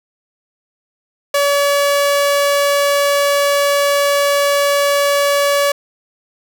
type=tone; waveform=sawtooth; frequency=569 Hz; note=C#5; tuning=45 cents sharp; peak=-8 dBFS; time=1.34-5.72 s; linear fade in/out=5 ms; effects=none